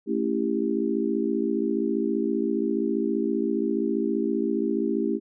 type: chord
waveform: sine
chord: A dominant seventh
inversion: none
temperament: just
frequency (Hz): 220 / 275 / 330 / 396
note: A3 / C#4 / E4 / G4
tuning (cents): 0 / -14 / +2 / +18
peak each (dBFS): -28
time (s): 0.06-5.2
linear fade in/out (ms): 50
effects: none